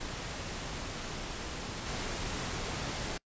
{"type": "noise with level steps", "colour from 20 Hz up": "pink", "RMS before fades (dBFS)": [-39, -36], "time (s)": [0, 3.18], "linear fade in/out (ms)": 10, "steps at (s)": 1.86, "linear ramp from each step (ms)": 2, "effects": ["noise-tail reverb RT60 0.1 s tail -26 dB re dry", "resampled to 16000 Hz"]}